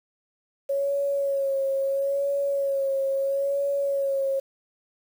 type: tone with vibrato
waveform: sine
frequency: 552 Hz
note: C#5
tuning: 7 cents flat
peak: -22 dBFS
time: 0.69-4.4 s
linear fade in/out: 10 ms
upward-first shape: sine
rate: 0.75 Hz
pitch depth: 30 cents each way
effects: 8-bit